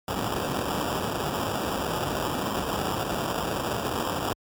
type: noise with sample-and-hold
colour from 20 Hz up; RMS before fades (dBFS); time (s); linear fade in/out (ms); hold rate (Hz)
blue; -28; 0.08-4.33; 2; 2100
effects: high-pass 60 Hz 12 dB/octave + MP3 96 kbps